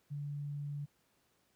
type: tone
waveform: sine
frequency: 144.5 Hz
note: D3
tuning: 28 cents flat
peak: -37 dBFS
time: 0.1-0.86 s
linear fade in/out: 20 ms
effects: pink hiss -74 dBFS RMS until 1.55 s + high-pass 80 Hz 12 dB/octave